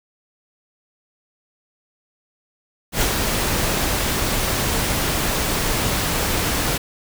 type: noise with ADSR envelope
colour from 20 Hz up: pink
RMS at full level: -18 dBFS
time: 2.92-6.78 s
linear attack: 89 ms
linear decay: 87 ms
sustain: -3 dB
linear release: 9 ms
effects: none